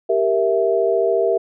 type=chord; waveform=sine; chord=E diminished; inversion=first; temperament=equal; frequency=392 / 466.2 / 659.3 Hz; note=G4 / Bb4 / E5; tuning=0 / 0 / 0 cents; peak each=-19 dBFS; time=0.09-1.38 s; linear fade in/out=10 ms; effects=none